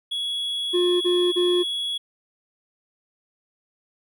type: tone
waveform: triangle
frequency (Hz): 3357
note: G#7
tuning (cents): +18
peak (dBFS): -23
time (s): 0.11-1.98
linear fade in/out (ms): 10
type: tone bursts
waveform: triangle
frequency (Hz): 356.2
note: F4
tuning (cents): +34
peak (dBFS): -16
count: 3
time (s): 0.73-1.636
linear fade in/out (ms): 20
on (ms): 280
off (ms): 33
effects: none